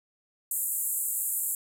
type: band-pass noise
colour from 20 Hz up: white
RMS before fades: -30 dBFS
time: 0.51-1.55 s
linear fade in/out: 2 ms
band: 7300 to 15000 Hz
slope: 96 dB/octave
effects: none